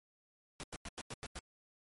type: noise bursts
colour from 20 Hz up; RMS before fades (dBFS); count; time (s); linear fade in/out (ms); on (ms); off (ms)
pink; -44; 7; 0.6-1.39; 0; 34; 92
effects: MP3 48 kbps